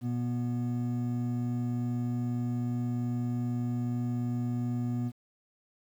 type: tone pair together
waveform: triangle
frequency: 120.9 / 243.4 Hz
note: B2 / B3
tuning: -36 / -25 cents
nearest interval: octave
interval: 1211 cents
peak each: -29 / -30 dBFS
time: 0.01-5.12 s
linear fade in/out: 50 ms
effects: 10-bit